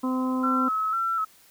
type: harmonic tone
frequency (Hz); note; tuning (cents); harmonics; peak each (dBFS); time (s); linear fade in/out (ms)
257.4; C4; -28; 1 / 2 / 3 / 4 / 5; -24 / -35 / -41 / -32 / -39; 0.03-0.69; 10
type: tone with vibrato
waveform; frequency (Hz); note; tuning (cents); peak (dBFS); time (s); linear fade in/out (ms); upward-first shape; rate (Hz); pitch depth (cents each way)
sine; 1318.5; E6; 0; -23; 0.43-1.25; 10; square; 2; 40
effects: white hiss -56 dBFS RMS until 1.5 s